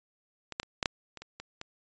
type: clicks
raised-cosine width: 0.2 ms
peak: -21 / -12 / -27 / -11 / -8 / -26 / -27 / -24 / -22 dBFS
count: 9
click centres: 0.523 / 0.599 / 0.631 / 0.828 / 0.858 / 1.173 / 1.22 / 1.4 / 1.614 s
effects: resampled to 16000 Hz